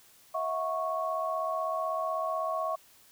sine tone cluster, 646 / 722 / 1106 Hz, E5 / F#5 / C#6, -35 / -43 / -4 cents, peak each -32 / -37 / -32 dBFS, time 0.34-2.76 s, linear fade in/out 10 ms, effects white hiss -59 dBFS RMS until 3.11 s

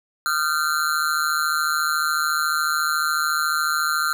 square tone with amplitude modulation, 1381 Hz, F6, 20 cents flat, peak -16 dBFS, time 0.26-4.13 s, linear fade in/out 0 ms, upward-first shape sine, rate 154 Hz, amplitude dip 100%, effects none

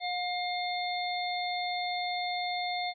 harmonic tone with a mistuned harmonic, 717 Hz, F5, 45 cents sharp, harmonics 1 / 3 / 5 / 6, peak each -32 / -37 / -39 / -40 dBFS, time 0-2.94 s, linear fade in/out 50 ms, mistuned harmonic 3, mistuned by -25 cents, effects none

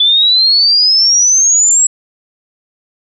sine exponential sweep, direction up, 3454 to 7750 Hz, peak -6 dBFS, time 0-1.87 s, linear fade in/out 5 ms, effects none

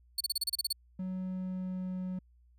sawtooth tone bursts, 4435 Hz, C#8, in tune, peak -26 dBFS, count 10, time 0.18-0.728 s, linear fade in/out 5 ms, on 26 ms, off 32 ms
triangle tone with pitch glide, 185.7 to 184.31 Hz, F#3 to F#3, +7 to -6 cents, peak -32 dBFS, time 0.99-2.19 s, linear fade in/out 5 ms, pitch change -13 cents, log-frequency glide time 1.19-1.99 s
effects added 60 Hz sine -60 dBFS peak until 2.58 s

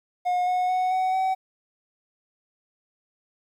triangle tone with pitch steps, 720 / 729.2 / 738.5 / 748 / 757.5 Hz, F#5 / F#5 / F#5 / F#5 / F#5, -47 / -25 / -3 / +19 / +40 cents, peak -19 dBFS, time 0.25-1.35 s, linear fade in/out 20 ms, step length 220 ms, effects 10-bit

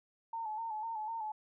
sine tone with vibrato, 885 Hz, A5, 10 cents sharp, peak -36 dBFS, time 0.33-1.32 s, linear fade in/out 5 ms, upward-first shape square, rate 4 Hz, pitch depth 53 cents each way, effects none

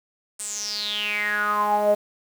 sawtooth tone with band-pass filter sweep, 208.6 Hz, G#3, 8 cents sharp, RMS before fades -24 dBFS, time 0.39-1.95 s, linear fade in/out 10 ms, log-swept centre 8800 to 570 Hz, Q 9.1, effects 7-bit

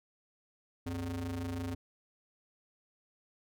square ring-modulated tone, 83 Hz, E2, 12 cents sharp, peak -33 dBFS, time 0.86-1.75 s, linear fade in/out 5 ms, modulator 179 Hz, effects none

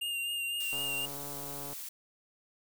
square tone with vibrato, 2800 Hz, F7, 4 cents sharp, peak -33 dBFS, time 0.01-1.06 s, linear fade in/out 10 ms, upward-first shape sine, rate 4 Hz, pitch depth 25 cents each way
blue noise, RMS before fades -42 dBFS, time 0.6-1.89 s, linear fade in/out 5 ms
click train, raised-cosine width 1 ms, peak -32 dBFS, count 143, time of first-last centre 0.73-1.73 s, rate 142 Hz
effects none

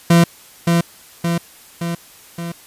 40% pulse tone with echo, 169.7 Hz, F3, 49 cents flat, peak -7 dBFS, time 0.1-0.24 s, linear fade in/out 5 ms, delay 570 ms, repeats 4, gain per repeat -4 dB, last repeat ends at 2.52 s, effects white hiss -44 dBFS RMS until 2.66 s + resampled to 32000 Hz

